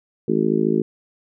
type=harmonic tone; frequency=54 Hz; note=A1; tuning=32 cents flat; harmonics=3 / 4 / 5 / 6 / 7 / 8; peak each=-26 / -22 / -26 / -23 / -21 / -26 dBFS; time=0.28-0.82 s; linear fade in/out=5 ms; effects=none